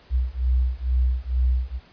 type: beating tone pair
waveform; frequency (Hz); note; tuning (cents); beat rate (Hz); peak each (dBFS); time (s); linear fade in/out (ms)
sine; 61.7 / 63.9; B1 / C2; -1 / -40; 2.2; -22; 0.1-1.8; 50
effects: pink hiss -53 dBFS RMS until 1.92 s + resampled to 11025 Hz